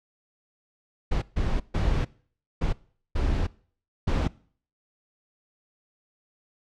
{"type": "noise bursts at uneven times", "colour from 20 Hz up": "brown", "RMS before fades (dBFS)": -24, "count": 6, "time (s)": [[1.11, 1.22], [1.36, 1.6], [1.74, 2.05], [2.61, 2.73], [3.15, 3.47], [4.07, 4.28]], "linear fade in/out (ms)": 10, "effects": ["noise-tail reverb RT60 0.5 s tail -22 dB re dry", "low-pass 5000 Hz 12 dB/octave"]}